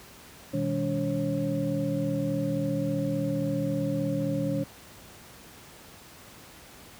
sine tone cluster, 122.6 / 157.9 / 201.5 / 286.3 / 542 Hz, B2 / D#3 / G3 / D4 / C#5, -12 / +26 / +48 / -44 / -39 cents, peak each -34 / -31 / -34 / -30 / -32 dBFS, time 0.53-4.64 s, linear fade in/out 10 ms, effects pink hiss -49 dBFS RMS until 6.99 s + high-pass 60 Hz 12 dB/octave

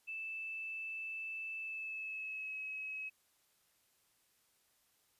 sine tone with pitch glide, 2637 to 2562 Hz, E7 to E7, 0 to -50 cents, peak -40 dBFS, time 0.07-3.1 s, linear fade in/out 20 ms, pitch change -50 cents, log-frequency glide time 1.58-2.58 s, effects white hiss -74 dBFS RMS until 5.19 s + resampled to 32000 Hz

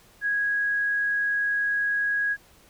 sine tone, 1655 Hz, G#6, 6 cents flat, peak -22 dBFS, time 0.21-2.37 s, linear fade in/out 50 ms, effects pink hiss -56 dBFS RMS until 2.69 s

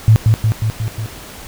sine tone with echo, 110 Hz, A2, in tune, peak -4 dBFS, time 0.08-0.16 s, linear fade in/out 0 ms, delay 180 ms, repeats 5, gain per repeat -3 dB, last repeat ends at 1.06 s, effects pink hiss -34 dBFS RMS until 1.47 s

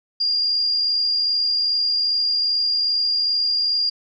sine tone with amplitude modulation, 4809 Hz, D8, 40 cents sharp, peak -16 dBFS, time 0.2-3.9 s, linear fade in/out 10 ms, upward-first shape sine, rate 82.5 Hz, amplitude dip 30%, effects none

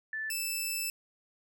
sine / 10% pulse tone pair in turn, 1755 / 2639 Hz, A6 / E7, -5 / +1 cents, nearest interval perfect fifth, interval 706 cents, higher second, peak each -33 / -23 dBFS, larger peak second, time 0.13-0.3 / 0.3-0.9 s, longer second, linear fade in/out 2 ms, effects none

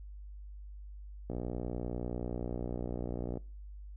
click train, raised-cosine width 2 ms, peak -24 dBFS, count 126, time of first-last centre 1.3-3.373 s, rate 60.3 Hz, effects noise-tail reverb RT60 0.4 s tail -25 dB re dry + added 50 Hz sine -44 dBFS peak until 3.96 s

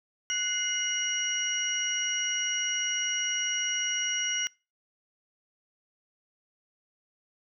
sine tone cluster, 1487 / 2095 / 2906 / 5740 Hz, F#6 / C7 / F#7 / F8, +8 / +2 / -32 / +47 cents, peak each -36 / -34 / -32 / -30 dBFS, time 0.3-4.47 s, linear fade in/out 0 ms, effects noise-tail reverb RT60 0.3 s tail -25 dB re dry

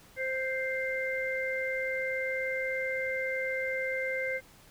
harmonic tone, 523.3 Hz, C5, in tune, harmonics 1 / 3 / 4, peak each -33 / -37 / -33 dBFS, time 0.16-4.41 s, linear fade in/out 50 ms, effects pink hiss -57 dBFS RMS until 4.7 s

